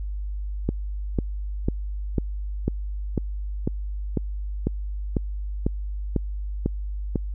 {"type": "click train", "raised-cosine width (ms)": 3, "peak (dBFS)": -9, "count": 14, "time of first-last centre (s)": [0.69, 7.158], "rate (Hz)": 2.01, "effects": ["added 50 Hz sine -27 dBFS peak until 7.34 s"]}